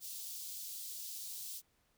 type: high-pass noise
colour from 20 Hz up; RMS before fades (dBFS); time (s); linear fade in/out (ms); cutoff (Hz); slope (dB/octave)
white; -45; 0-1.62; 50; 3700; 24
effects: pink hiss -75 dBFS RMS until 1.97 s

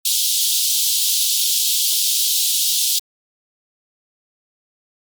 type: high-pass noise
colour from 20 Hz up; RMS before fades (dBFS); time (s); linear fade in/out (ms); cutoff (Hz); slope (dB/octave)
pink; -18; 0.05-2.99; 5; 3200; 48
effects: Opus 32 kbps

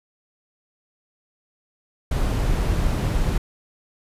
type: noise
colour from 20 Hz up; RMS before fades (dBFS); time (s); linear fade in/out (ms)
brown; -21; 2.11-3.38; 5
effects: resampled to 32000 Hz

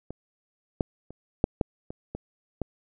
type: clicks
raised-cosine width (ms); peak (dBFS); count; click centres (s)
2; -23 / -10 / -29 / -6 / -9 / -23 / -20 / -15; 8; 0.106 / 0.808 / 1.106 / 1.441 / 1.612 / 1.905 / 2.15 / 2.617
effects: none

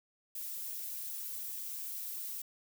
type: noise with flanger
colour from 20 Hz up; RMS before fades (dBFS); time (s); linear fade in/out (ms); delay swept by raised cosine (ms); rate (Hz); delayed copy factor
violet; -41; 0.35-2.42; 5; 1.3 to 5.7; 2.5; -0.6
effects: none

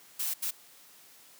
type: noise bursts at uneven times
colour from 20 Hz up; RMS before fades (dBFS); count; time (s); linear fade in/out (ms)
blue; -32; 2; 0.19-0.34 / 0.42-0.51; 10
effects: white hiss -56 dBFS RMS until 1.39 s + high-pass 150 Hz 12 dB/octave

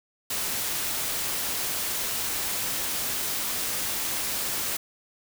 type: noise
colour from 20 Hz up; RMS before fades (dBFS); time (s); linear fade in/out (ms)
white; -29; 0.3-4.77; 5
effects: none

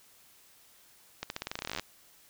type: accelerating click train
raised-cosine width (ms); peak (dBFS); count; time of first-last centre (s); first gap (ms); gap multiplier
0.2; -17; 19; 1.23-1.796; 71; 0.89
effects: white hiss -60 dBFS RMS until 2.29 s

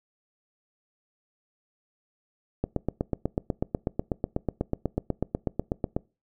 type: click train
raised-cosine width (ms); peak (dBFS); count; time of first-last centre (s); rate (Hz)
2; -12; 28; 2.64-5.965; 8.12
effects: noise-tail reverb RT60 0.3 s tail -24 dB re dry

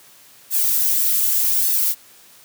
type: noise with flanger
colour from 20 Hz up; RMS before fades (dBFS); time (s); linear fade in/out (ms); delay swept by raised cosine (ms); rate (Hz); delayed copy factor
violet; -18; 0.5-1.95; 50; 1.1 to 3.9; 0.84; +0.9
effects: white hiss -48 dBFS RMS until 2.44 s + high-pass 80 Hz 12 dB/octave

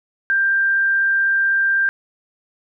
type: tone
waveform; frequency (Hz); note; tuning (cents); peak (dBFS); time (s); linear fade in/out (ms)
sine; 1584; G6; +18; -14; 0.3-1.89; 0
effects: none

